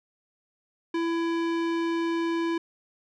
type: tone with low-pass filter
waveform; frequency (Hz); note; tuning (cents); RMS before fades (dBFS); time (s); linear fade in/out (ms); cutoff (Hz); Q
square; 333.8; E4; +22; -27; 0.94-2.58; 5; 3400; 0.7
effects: none